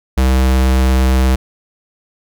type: tone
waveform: square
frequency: 64.9 Hz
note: C2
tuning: 13 cents flat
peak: -10 dBFS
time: 0.17-1.36 s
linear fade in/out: 10 ms
effects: none